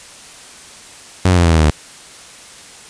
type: tone with pitch steps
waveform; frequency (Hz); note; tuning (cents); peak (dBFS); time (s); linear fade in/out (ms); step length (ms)
sawtooth; 92.5 / 89.45 / 86.51 / 83.66 / 80.9 / 78.23 / 75.66; F#2 / F2 / F2 / E2 / E2 / D#2 / D#2; 0 / +42 / -16 / +26 / -32 / +10 / -48; -5; 1.25-1.705; 5; 65
effects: white hiss -38 dBFS RMS until 2.89 s + resampled to 22050 Hz